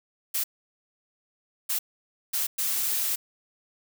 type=noise bursts at uneven times; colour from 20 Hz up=blue; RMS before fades=-27 dBFS; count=4; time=0.34-0.44 / 1.69-1.79 / 2.33-2.47 / 2.58-3.16 s; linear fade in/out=10 ms; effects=none